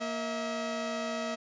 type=tone pair together; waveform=sawtooth; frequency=233.1 / 644.6 Hz; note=A#3 / E5; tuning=0 / -39 cents; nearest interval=octave + tritone; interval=1761 cents; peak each=-32 / -30 dBFS; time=0-1.36 s; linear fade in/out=20 ms; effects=resampled to 16000 Hz